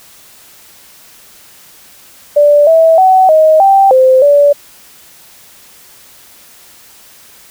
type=tone with pitch steps; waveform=sine; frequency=585 / 651 / 753 / 628 / 782 / 519 / 576 Hz; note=D5 / E5 / F#5 / D#5 / G5 / C5 / D5; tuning=-7 / -22 / +30 / +16 / -4 / -14 / -34 cents; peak=-3 dBFS; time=2.36-4.53 s; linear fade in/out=10 ms; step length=310 ms; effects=white hiss -40 dBFS RMS until 7.5 s